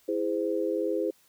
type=chord; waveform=sine; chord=E augmented; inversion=none; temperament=just; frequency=329.6 / 412 / 515 Hz; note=E4 / G#4 / B#4; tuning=0 / -14 / -28 cents; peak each=-30 dBFS; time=0.08-1.11 s; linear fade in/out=10 ms; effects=white hiss -63 dBFS RMS until 1.28 s